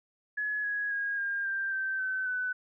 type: tone with pitch steps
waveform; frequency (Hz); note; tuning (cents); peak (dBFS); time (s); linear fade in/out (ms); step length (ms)
sine; 1695 / 1665.9 / 1637.3 / 1609.1 / 1581.5 / 1554.3 / 1527.6 / 1501.4; G#6 / G#6 / G#6 / G6 / G6 / G6 / G6 / F#6; +35 / +5 / -25 / +45 / +15 / -15 / -45 / +25; -29; 0.37-2.53; 10; 270
effects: none